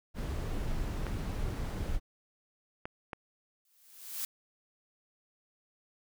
brown noise, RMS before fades -34 dBFS, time 0.14-2 s, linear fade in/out 50 ms
clicks, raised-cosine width 0.5 ms, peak -23 dBFS, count 3, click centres 1.067 / 2.855 / 3.132 s
blue noise with exponential growth, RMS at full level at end -34 dBFS, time 3.65-4.25 s, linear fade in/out 2 ms, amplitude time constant 130 ms
effects none

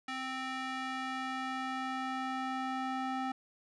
square tone with band-pass filter sweep, 261.5 Hz, C4, 1 cent flat, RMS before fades -37 dBFS, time 0.08-3.32 s, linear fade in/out 5 ms, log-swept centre 2000 to 960 Hz, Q 0.96, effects resampled to 24000 Hz

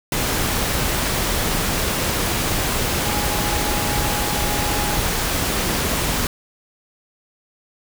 sine tone in noise, 830.6 Hz, G#5, in tune, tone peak -28 dBFS, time 3.05-5 s, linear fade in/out 2 ms, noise pink, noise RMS -21 dBFS, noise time 0.12-6.27 s, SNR -10 dB, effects none

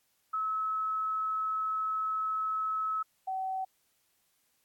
sine tone pair in turn, 1293 / 759.7 Hz, E6 / F#5, -34 / +46 cents, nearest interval major sixth, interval 920 cents, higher first, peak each -29 / -31 dBFS, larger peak first, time 0.33-3.03 / 3.27-3.65 s, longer first, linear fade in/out 10 ms, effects white hiss -73 dBFS RMS until 4.64 s + AAC 64 kbps

